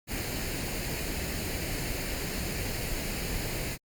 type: noise with comb filter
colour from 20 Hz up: pink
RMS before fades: -33 dBFS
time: 0.07-3.78 s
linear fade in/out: 50 ms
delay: 0.43 ms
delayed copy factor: +0.55
effects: Opus 48 kbps